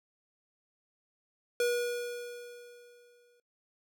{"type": "tone with exponential decay", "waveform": "square", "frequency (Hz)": 482.6, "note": "B4", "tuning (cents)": -40, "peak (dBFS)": -26, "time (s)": [1.6, 3.4], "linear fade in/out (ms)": 2, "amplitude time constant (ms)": 390, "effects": ["noise-tail reverb RT60 0.2 s tail -25 dB re dry"]}